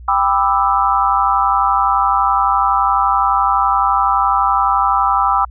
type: chord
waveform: sine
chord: E minor seventh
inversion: first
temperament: just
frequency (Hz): 791.1 / 988.9 / 1186.7 / 1318.5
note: G5 / B5 / D6 / E6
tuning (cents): +16 / +2 / +18 / 0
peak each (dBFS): -17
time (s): 0.08-5.45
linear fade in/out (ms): 5
effects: added 60 Hz sine -32 dBFS peak until 5.5 s